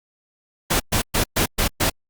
pink noise bursts, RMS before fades -19 dBFS, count 6, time 0.7-1.9 s, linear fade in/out 10 ms, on 100 ms, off 120 ms, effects Opus 48 kbps

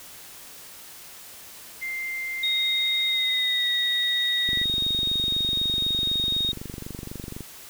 sine tone with pitch glide, 2093 to 1952.8 Hz, C7 to B6, 0 to -20 cents, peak -28 dBFS, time 1.81-4.65 s, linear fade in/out 20 ms, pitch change -120 cents, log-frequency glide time 3.07-3.68 s
sine tone, 3729 Hz, A#7, in tune, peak -22 dBFS, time 2.43-6.52 s, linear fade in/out 5 ms
click train, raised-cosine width 3 ms, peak -22 dBFS, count 71, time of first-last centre 4.49-7.407 s, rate 24 Hz
effects white hiss -44 dBFS RMS until 7.69 s

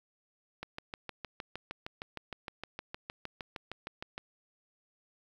click train, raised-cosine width 0.3 ms, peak -23 dBFS, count 24, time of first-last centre 0.63-4.179 s, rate 6.48 Hz, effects 9-bit

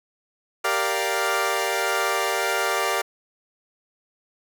15% pulse chord, G minor seventh, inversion none, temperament equal, 392 / 466.2 / 587.3 / 698.5 Hz, G4 / Bb4 / D5 / F5, 0 / 0 / 0 / 0 cents, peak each -21 dBFS, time 0.64-3.02 s, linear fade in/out 10 ms, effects none

